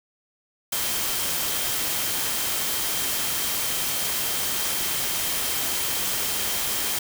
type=tone in noise; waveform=sine; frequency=3160 Hz; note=G7; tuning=13 cents sharp; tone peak=-37 dBFS; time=0.72-6.99 s; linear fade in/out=5 ms; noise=white; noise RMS=-26 dBFS; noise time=0.72-6.99 s; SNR=-14 dB; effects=none